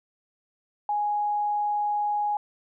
sine tone, 830.6 Hz, G#5, in tune, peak -23 dBFS, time 0.89-2.37 s, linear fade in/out 2 ms, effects none

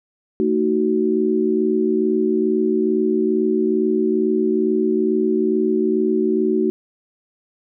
sine chord, D# diminished, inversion second, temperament just, 224 / 311.1 / 373.4 Hz, A3 / D#4 / F#4, +31 / 0 / +16 cents, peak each -21 / -21 / -18 dBFS, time 0.4-6.7 s, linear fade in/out 0 ms, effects none

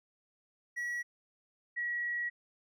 triangle / sine tone pair in turn, 1926 / 1918.7 Hz, B6 / A#6, -44 / +49 cents, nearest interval unison, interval 7 cents, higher first, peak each -32 / -32 dBFS, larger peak neither, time 0.76-1.03 / 1.76-2.3 s, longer second, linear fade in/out 20 ms, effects none

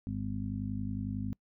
harmonic tone, 51 Hz, G#1, 31 cents flat, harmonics 1 / 2 / 3 / 4 / 5, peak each -43 / -37 / -47 / -38 / -39 dBFS, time 0.07-1.33 s, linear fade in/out 0 ms, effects noise-tail reverb RT60 0.1 s tail -26 dB re dry

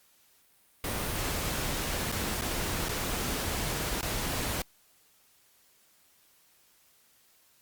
pink noise with dropouts, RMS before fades -32 dBFS, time 0.84-4.62 s, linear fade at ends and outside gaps 2 ms, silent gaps 2.118-2.123 / 2.412-2.419 / 2.886-2.891 / 4.012-4.027 s, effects white hiss -64 dBFS RMS until 7.61 s + Opus 48 kbps

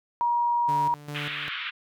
sine tone, 952 Hz, A#5, 36 cents sharp, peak -21 dBFS, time 0.21-0.94 s, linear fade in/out 0 ms
sawtooth tone with tremolo, 146.83 Hz, D3, in tune, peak -29 dBFS, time 0.68-1.49 s, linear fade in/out 10 ms, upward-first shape square, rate 2.5 Hz, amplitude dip 70%
white band-pass noise, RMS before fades -33 dBFS, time 1.14-1.71 s, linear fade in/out 20 ms, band 1200 to 3400 Hz, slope 48 dB/octave
effects none

